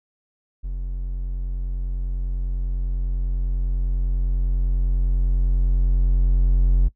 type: tone with level ramp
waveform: triangle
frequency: 45 Hz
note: F#1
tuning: 47 cents flat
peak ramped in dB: -23 to -11 dBFS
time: 0.63-6.89 s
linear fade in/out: 20 ms
effects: noise-tail reverb RT60 0.1 s tail -20 dB re dry